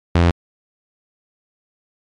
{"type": "tone", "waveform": "sawtooth", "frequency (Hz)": 85.6, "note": "F2", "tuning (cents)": -34, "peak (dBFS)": -7, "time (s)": [0.15, 0.31], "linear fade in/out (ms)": 5, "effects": ["low-pass 4000 Hz 12 dB/octave", "MP3 96 kbps"]}